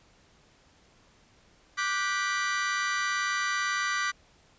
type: chord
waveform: 40% pulse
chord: G major seventh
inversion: second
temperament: just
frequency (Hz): 1176 / 1470 / 1568 / 1960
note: D6 / F#6 / G6 / B6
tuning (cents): +2 / -12 / 0 / -14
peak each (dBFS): -30 / -34 / -34 / -30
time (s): 1.77-4.12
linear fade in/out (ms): 20
effects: pink hiss -61 dBFS RMS until 4.58 s + resampled to 16000 Hz